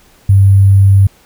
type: tone with sample-and-hold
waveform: sine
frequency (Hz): 98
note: G2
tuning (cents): 0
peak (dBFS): -3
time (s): 0.29-1.07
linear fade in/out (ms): 5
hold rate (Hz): 11025
effects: pink hiss -47 dBFS RMS until 1.25 s